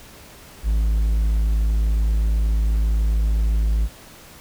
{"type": "tone", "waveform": "triangle", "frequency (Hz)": 53.9, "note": "A1", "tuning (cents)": -35, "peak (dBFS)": -14, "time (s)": [0.63, 3.89], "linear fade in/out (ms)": 50, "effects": ["pink hiss -44 dBFS RMS until 4.4 s"]}